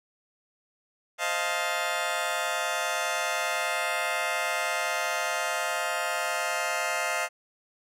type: chord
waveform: 15% pulse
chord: F dominant seventh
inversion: second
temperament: just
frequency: 523.8 / 628.6 / 698.5 / 873.1 Hz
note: C5 / Eb5 / F5 / A5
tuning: +2 / +18 / 0 / -14 cents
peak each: -29 / -25 / -24 / -28 dBFS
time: 1.18-7.29 s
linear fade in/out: 50 ms
effects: low-pass 12000 Hz 12 dB/octave